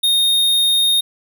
square tone, 3698 Hz, A#7, 15 cents flat, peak -13 dBFS, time 0.03-1.01 s, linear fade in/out 10 ms, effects none

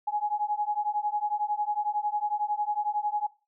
sine beating tone pair, 830.6 / 841.6 Hz, G#5 / G#5, 0 / +23 cents, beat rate 11 Hz, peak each -29 dBFS, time 0.07-3.27 s, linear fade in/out 10 ms, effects noise-tail reverb RT60 0.3 s tail -19 dB re dry

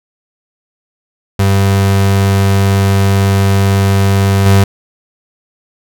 35% pulse tone with level steps, 98 Hz, G2, in tune, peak -6 / -3 dBFS, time 1.39-4.64 s, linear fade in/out 5 ms, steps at 4.46 s, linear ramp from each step 2 ms, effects none

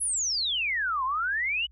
sine exponential two-way sweep, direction down then up, 11030 to 1001 to 3017 Hz, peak -25 dBFS, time 0-1.67 s, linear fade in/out 20 ms, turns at 1.04 s, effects added 60 Hz sine -52 dBFS peak until 1.71 s

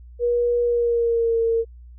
sine tone with pitch glide, 479.9 to 457.4 Hz, B4 to A#4, -50 to -33 cents, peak -17 dBFS, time 0.19-1.65 s, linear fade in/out 50 ms, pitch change -83 cents, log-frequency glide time 0.62-1.39 s, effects added 60 Hz sine -40 dBFS peak until 1.98 s

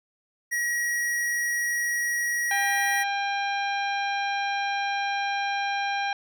square tone, 1907 Hz, A#6, 39 cents sharp, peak -25 dBFS, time 0.51-3.04 s, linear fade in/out 20 ms
harmonic tone, 800 Hz, G5, 35 cents sharp, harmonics 1 / 2 / 3 / 4 / 5 / 7, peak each -27 / -31 / -33 / -39 / -39 / -44 dBFS, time 2.51-6.13 s, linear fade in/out 2 ms
effects none

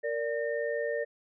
sine tone cluster, 462.5 / 583 / 1824 Hz, A#4 / D5 / A#6, -14 / -13 / -38 cents, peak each -32 / -32 / -37 dBFS, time 0.03-1.05 s, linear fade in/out 20 ms, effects none

